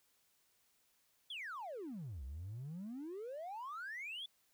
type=exponential two-way sweep; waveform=triangle; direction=down then up; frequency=3520 to 61.6 to 3520 Hz; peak=-40 dBFS; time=1.3-4.26 s; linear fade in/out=5 ms; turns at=2.24 s; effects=tanh soft clip ceiling -39 dBFS + white hiss -75 dBFS RMS until 4.53 s